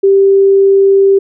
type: tone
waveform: sine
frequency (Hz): 392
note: G4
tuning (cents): 0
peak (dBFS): -4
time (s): 0.03-1.19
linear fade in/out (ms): 10
effects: none